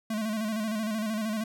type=tone with vibrato; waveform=square; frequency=216.8 Hz; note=A3; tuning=25 cents flat; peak=-29 dBFS; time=0.1-1.44 s; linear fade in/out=5 ms; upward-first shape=square; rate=13 Hz; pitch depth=50 cents each way; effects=none